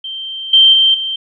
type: tone with level steps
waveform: sine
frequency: 3136 Hz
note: G7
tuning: in tune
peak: -22 / -4 / -7 / -17 dBFS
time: 0.04-1.16 s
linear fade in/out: 5 ms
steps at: 0.53 / 0.73 / 0.94 s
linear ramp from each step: 5 ms
effects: none